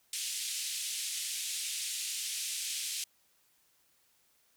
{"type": "band-pass noise", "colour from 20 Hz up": "white", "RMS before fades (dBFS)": -37, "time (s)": [0.13, 3.04], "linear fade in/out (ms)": 2, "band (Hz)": [2500, 10000], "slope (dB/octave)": 24, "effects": ["white hiss -70 dBFS RMS until 4.56 s"]}